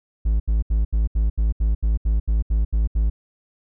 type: tone bursts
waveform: triangle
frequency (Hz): 54.2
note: A1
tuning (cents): -25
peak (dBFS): -14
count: 13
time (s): 0.25-3.1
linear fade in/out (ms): 10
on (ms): 150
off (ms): 75
effects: none